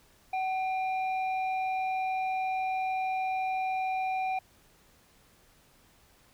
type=tone pair together; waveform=sine; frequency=754.4 / 2395 Hz; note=F#5 / D7; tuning=+33 / +33 cents; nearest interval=octave + minor sixth; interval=2000 cents; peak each=-27 / -36 dBFS; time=0.33-4.39 s; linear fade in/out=5 ms; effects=tanh soft clip ceiling -24 dBFS + pink hiss -62 dBFS RMS until 6.33 s